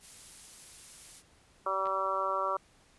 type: noise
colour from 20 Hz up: blue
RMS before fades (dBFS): -48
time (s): 0-1.23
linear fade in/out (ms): 50
type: harmonic tone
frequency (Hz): 192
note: G3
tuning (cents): -36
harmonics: 2 / 3 / 4 / 5 / 6 / 7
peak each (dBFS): -41 / -35 / -43 / -36 / -32 / -36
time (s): 1.66-2.57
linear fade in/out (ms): 5
type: clicks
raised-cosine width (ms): 0.3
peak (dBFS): -33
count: 2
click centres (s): 1.857 / 1.87
effects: pink hiss -63 dBFS RMS until 2.98 s + resampled to 24000 Hz